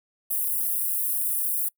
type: high-pass noise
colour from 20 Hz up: white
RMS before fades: -26 dBFS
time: 0.3-1.69 s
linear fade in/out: 10 ms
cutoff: 9400 Hz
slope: 48 dB/octave
effects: noise-tail reverb RT60 0.1 s tail -25 dB re dry